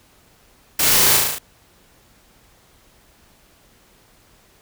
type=noise with echo; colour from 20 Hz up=white; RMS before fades=-18 dBFS; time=0.79-1.17 s; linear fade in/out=5 ms; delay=36 ms; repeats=6; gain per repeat=-2 dB; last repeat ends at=1.386 s; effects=pink hiss -54 dBFS RMS until 4.61 s